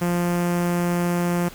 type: tone with notch filter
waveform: sawtooth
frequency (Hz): 174.61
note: F3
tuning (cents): 0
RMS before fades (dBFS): -22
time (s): 0.01-1.49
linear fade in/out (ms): 10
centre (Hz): 3900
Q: 0.93
effects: pink hiss -43 dBFS RMS until 1.54 s